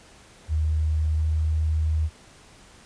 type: tone with pitch glide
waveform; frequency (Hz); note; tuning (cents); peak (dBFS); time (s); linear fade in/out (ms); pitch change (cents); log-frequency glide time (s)
sine; 77.78 to 78.37; D#2 to D#2; 0 to +13; -20; 0.48-2.1; 50; +13; 1.15-1.24
effects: pink hiss -51 dBFS RMS until 2.85 s + resampled to 22050 Hz